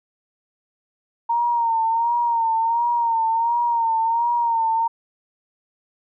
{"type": "tone with vibrato", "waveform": "sine", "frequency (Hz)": 925, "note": "A#5", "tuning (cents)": -14, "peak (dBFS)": -17, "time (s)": [1.29, 4.88], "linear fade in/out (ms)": 10, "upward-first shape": "sine", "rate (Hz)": 1.4, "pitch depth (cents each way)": 53, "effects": []}